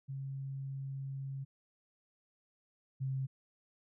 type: tone pair in turn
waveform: sine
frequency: 136 / 133.36 Hz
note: C#3 / C3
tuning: -33 / +33 cents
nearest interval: unison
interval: 34 cents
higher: first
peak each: -38 / -33 dBFS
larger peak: second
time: 0.08-1.45 / 3-3.27 s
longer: first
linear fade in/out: 20 ms
effects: none